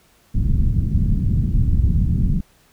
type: low-pass noise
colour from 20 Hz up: pink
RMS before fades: -17 dBFS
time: 0.34-2.41 s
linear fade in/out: 10 ms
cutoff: 190 Hz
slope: 24 dB/octave
effects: pink hiss -56 dBFS RMS until 2.72 s